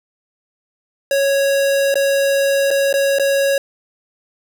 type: tone with dropouts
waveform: square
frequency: 553 Hz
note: C#5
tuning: 4 cents flat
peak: -14 dBFS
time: 1.11-3.58 s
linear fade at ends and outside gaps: 2 ms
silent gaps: 1.942-1.955 / 2.706-2.711 / 2.928-2.939 / 3.186-3.196 s
effects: none